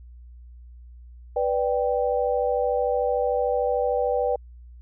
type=chord; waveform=sine; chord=G major; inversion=first; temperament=equal; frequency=493.9 / 587.3 / 784 Hz; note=B4 / D5 / G5; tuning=0 / 0 / 0 cents; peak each=-23 / -26 / -27 dBFS; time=1.36-4.36 s; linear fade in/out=5 ms; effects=added 60 Hz sine -42 dBFS peak until 4.81 s